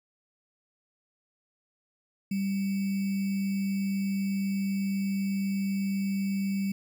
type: tone with sample-and-hold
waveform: sine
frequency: 196 Hz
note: G3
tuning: in tune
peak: -26 dBFS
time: 2.31-6.72 s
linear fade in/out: 5 ms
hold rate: 2450 Hz
effects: none